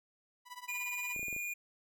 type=tone with tremolo; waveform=sawtooth; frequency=987.8 Hz; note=B5; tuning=in tune; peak=-38 dBFS; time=0.45-1.17 s; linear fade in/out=50 ms; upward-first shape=triangle; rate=17 Hz; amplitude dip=95%
type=tone; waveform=square; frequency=2428 Hz; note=D#7; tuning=43 cents flat; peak=-37 dBFS; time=0.68-1.54 s; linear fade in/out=10 ms
type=clicks; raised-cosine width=2 ms; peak=-36 dBFS; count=6; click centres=1.163 / 1.194 / 1.23 / 1.283 / 1.328 / 1.364 s
effects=none